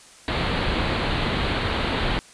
pink low-pass noise, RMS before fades -24 dBFS, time 0.28-2.19 s, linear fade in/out 0 ms, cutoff 4400 Hz, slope 96 dB/octave, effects white hiss -48 dBFS RMS until 2.33 s + resampled to 22050 Hz

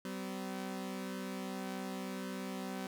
sawtooth tone pair together, 191.1 / 254.5 Hz, G3 / C4, -44 / -48 cents, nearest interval perfect fourth, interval 496 cents, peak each -37 / -39 dBFS, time 0.05-2.87 s, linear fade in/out 2 ms, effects none

